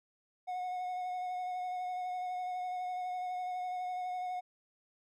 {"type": "tone with vibrato", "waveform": "triangle", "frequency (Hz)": 729, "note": "F#5", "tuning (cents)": -26, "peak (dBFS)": -33, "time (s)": [0.47, 4.41], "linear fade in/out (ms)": 20, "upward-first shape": "sine", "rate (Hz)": 12, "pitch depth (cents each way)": 18, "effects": []}